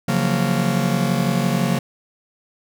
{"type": "chord", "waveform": "45% pulse", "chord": "Gb major seventh", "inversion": "second", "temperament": "just", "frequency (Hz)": [138.75, 173.43, 185, 231.2], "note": ["Db3", "F3", "Gb3", "Bb3"], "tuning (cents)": [2, -12, 0, -14], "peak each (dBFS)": -23, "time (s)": [0.08, 1.79], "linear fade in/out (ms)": 5, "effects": []}